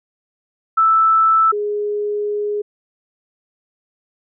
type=tone pair in turn; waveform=sine; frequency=1318.5 / 415.3 Hz; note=E6 / G#4; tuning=0 / 0 cents; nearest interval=octave + minor sixth; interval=2000 cents; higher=first; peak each=-10 / -18 dBFS; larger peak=first; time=0.77-1.52 / 1.52-2.62 s; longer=second; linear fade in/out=10 ms; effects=none